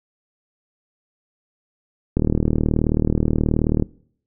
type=click train; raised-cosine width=3 ms; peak=-5 dBFS; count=65; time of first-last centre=2.17-3.824 s; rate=38.7 Hz; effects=noise-tail reverb RT60 0.6 s tail -22 dB re dry